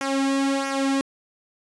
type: tone with flanger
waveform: sawtooth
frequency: 272.9 Hz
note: C#4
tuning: 27 cents flat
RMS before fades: -23 dBFS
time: 0.01-1.01 s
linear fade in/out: 0 ms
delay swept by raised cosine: 0.24 to 2.34 ms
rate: 1.5 Hz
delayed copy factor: -0.7
effects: resampled to 22050 Hz